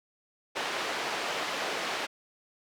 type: band-pass noise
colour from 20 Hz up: pink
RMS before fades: -33 dBFS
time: 0.55-2.07 s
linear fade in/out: 20 ms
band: 490 to 4200 Hz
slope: 12 dB/octave
effects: none